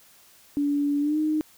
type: tone with pitch glide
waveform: sine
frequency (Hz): 287.6 to 308.2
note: D4 to D#4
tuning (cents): -36 to -16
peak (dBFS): -21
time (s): 0.57-1.41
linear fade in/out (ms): 0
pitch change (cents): +120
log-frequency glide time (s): 1-1.18
effects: white hiss -55 dBFS RMS until 1.57 s